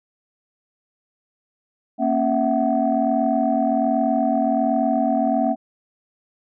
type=tone cluster; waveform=sine; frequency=232.6 / 273.9 / 661 / 749 Hz; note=A#3 / C#4 / E5 / F#5; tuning=-4 / -21 / +5 / +21 cents; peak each=-22 dBFS; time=1.98-5.56 s; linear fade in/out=50 ms; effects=tanh soft clip ceiling -7 dBFS